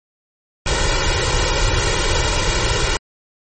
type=noise with comb filter; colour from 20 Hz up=pink; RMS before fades=-17 dBFS; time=0.66-2.97 s; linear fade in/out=2 ms; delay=2.1 ms; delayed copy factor=+0.9; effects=MP3 32 kbps